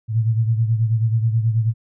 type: beating tone pair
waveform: sine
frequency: 111.5 / 120.8 Hz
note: A2 / B2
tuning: +23 / -38 cents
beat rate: 9.3 Hz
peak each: -16 / -23 dBFS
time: 0.08-1.74 s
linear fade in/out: 50 ms
effects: none